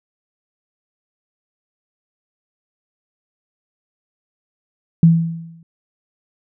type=tone with exponential decay; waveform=sine; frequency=165.5 Hz; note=E3; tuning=7 cents sharp; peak=-4 dBFS; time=5.03-5.63 s; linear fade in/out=2 ms; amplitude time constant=130 ms; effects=none